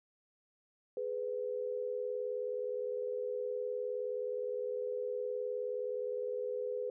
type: tone pair together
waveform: sine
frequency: 419.5 / 498.9 Hz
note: G#4 / B4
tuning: +17 / +17 cents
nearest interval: minor third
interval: 300 cents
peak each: -39 / -36 dBFS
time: 0.97-6.9 s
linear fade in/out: 2 ms
effects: none